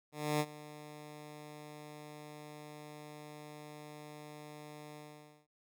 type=tone with ADSR envelope; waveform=10% pulse; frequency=150 Hz; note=D3; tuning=37 cents sharp; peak=-21 dBFS; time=0.12-5.47 s; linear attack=280 ms; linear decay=52 ms; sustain=-19 dB; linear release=510 ms; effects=none